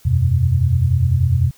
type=chord; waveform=sine; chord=E suspended second; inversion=none; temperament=equal with one note detuned; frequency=82.41 / 92.5 / 126.07 Hz; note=E2 / F#2 / B2; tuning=0 / 0 / +36 cents; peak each=-18 / -17 / -16 dBFS; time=0.05-1.51 s; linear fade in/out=10 ms; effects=white hiss -51 dBFS RMS until 1.57 s